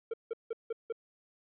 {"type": "tone bursts", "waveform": "triangle", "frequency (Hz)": 455.9, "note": "A#4", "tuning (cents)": -39, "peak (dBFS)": -30, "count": 5, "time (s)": [0.11, 0.925], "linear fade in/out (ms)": 5, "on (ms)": 27, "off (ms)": 170, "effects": ["resampled to 8000 Hz", "12-bit"]}